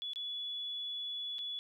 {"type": "tone with dropouts", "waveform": "sine", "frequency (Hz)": 3415, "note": "G#7", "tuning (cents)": 48, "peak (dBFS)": -37, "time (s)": [0.02, 1.59], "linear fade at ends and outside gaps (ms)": 0, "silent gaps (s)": [[0.134, 0.159], [1.384, 1.39]], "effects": ["12-bit"]}